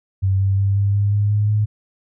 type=tone with pitch steps; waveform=sine; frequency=96.1 / 97.44 / 98.8 / 100.18 / 101.58 / 103 / 104.44 / 105.89 Hz; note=G2 / G2 / G2 / G2 / G#2 / G#2 / G#2 / G#2; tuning=-34 / -10 / +14 / +38 / -38 / -14 / +10 / +34 cents; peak=-14 dBFS; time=0.22-1.66 s; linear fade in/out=20 ms; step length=180 ms; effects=none